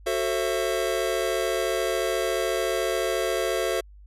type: chord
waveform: square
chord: F# half-diminished seventh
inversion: none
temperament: just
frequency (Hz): 370 / 444 / 532.8 / 666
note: F#4 / A4 / C5 / E5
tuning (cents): 0 / +16 / +31 / +18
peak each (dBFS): -30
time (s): 0.06-3.81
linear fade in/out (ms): 10
effects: added 50 Hz sine -45 dBFS peak until 4.06 s + resampled to 32000 Hz